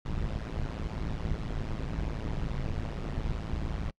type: noise with amplitude modulation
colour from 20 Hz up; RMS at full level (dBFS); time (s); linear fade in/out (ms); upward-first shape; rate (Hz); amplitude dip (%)
brown; -29; 0.05-3.91; 10; sine; 110; 95
effects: noise-tail reverb RT60 0.1 s tail -26 dB re dry + low-pass 5000 Hz 12 dB/octave